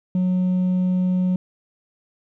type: tone with hard clipping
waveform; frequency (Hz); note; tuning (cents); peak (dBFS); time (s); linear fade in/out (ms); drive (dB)
triangle; 183; F#3; -19; -16; 0.15-1.36; 2; 1
effects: none